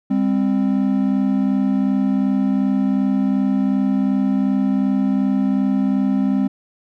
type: tone pair together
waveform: triangle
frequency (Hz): 200 / 262.7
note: G3 / C4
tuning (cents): +35 / +7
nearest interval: perfect fourth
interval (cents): 472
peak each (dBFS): -16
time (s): 0.1-6.48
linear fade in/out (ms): 10
effects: none